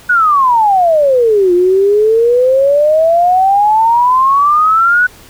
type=exponential two-way sweep; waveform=sine; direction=down then up; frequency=1494 to 349.2 to 1494 Hz; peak=-6 dBFS; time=0.09-5.07 s; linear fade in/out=10 ms; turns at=1.53 s; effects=pink hiss -39 dBFS RMS until 5.29 s